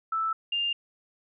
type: tone pair in turn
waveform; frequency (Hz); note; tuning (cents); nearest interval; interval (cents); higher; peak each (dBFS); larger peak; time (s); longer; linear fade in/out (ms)
sine; 1318.5 / 2803; E6 / F7; 0 / +6; octave + minor second; 1306; second; -25; neither; 0.12-0.33 / 0.52-0.73; neither; 5
effects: none